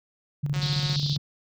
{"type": "tone with tremolo", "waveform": "sine", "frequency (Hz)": 144.3, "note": "D3", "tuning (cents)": -30, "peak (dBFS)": -22, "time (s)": [0.43, 1.18], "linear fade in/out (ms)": 10, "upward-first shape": "square", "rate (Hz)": 15, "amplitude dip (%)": 55}
{"type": "click train", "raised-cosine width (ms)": 0.2, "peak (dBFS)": -19, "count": 77, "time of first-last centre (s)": [0.54, 0.958], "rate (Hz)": 182}
{"type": "band-pass noise", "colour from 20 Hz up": "pink", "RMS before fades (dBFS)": -32, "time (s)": [0.61, 1.17], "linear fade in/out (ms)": 10, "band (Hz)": [3600, 4800], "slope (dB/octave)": 48}
{"effects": []}